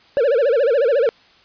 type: tone with vibrato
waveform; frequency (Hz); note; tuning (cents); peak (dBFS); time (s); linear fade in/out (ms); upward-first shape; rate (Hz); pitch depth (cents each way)
triangle; 513; C5; -34; -11; 0.17-1.09; 0; sine; 14; 230
effects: white hiss -51 dBFS RMS until 1.44 s + resampled to 11025 Hz